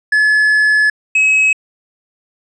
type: tone pair in turn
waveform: triangle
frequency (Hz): 1713 / 2561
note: A6 / D#7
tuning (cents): -47 / +49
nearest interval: perfect fifth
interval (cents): 696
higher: second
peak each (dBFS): -7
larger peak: neither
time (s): 0.12-0.9 / 1.15-1.53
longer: first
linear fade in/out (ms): 5
effects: resampled to 24000 Hz